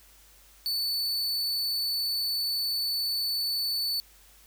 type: tone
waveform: 45% pulse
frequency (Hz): 4483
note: C#8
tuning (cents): +19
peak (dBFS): -26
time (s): 0.66-4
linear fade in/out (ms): 0
effects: added 50 Hz sine -59 dBFS peak until 4.46 s + white hiss -57 dBFS RMS until 4.46 s